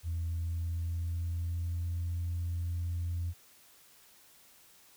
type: tone with pitch glide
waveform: sine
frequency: 83.5 to 86 Hz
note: E2 to F2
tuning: +23 to -26 cents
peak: -30 dBFS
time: 0.03-3.34 s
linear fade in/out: 50 ms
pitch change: +51 cents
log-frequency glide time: 0.28-2.03 s
effects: tanh soft clip ceiling -28 dBFS + white hiss -60 dBFS RMS until 4.96 s